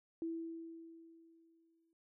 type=tone with exponential decay; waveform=sine; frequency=329.6 Hz; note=E4; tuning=in tune; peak=-36 dBFS; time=0.22-1.93 s; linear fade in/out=1 ms; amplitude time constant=370 ms; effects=none